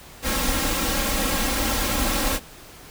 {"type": "noise with comb filter", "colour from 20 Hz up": "pink", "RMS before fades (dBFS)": -23, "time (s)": [0.22, 2.4], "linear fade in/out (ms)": 50, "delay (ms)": 3.7, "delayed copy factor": 1, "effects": ["pink hiss -44 dBFS RMS until 2.9 s"]}